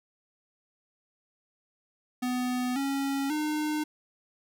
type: tone with pitch steps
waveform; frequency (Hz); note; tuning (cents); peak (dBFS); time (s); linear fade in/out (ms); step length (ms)
square; 249.7 / 275.5 / 303.9; B3 / C#4 / D#4; +19 / -11 / -41; -28; 2.22-3.84; 10; 540
effects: none